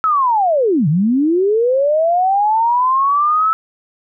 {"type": "linear two-way sweep", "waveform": "sine", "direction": "down then up", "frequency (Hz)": [1318, 139.2, 1318], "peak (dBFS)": -11, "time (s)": [0.04, 3.53], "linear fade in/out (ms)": 0, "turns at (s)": 0.88, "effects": []}